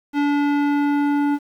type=tone with low-pass filter sweep; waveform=square; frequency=288.3 Hz; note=D4; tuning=32 cents flat; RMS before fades=-19 dBFS; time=0.13-1.39 s; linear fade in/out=50 ms; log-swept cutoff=2700 to 1300 Hz; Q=0.79; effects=8-bit